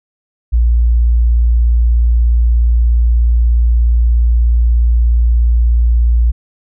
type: tone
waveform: sine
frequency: 58.4 Hz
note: A#1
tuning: 4 cents sharp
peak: -7 dBFS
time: 0.52-6.32 s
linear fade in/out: 20 ms
effects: none